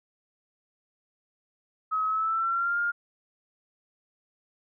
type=tone with pitch glide; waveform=sine; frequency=1278 to 1409.9 Hz; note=D#6 to F6; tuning=+46 to +16 cents; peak=-24 dBFS; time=1.91-2.92 s; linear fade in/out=20 ms; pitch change=+170 cents; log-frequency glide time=2.06-2.79 s; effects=none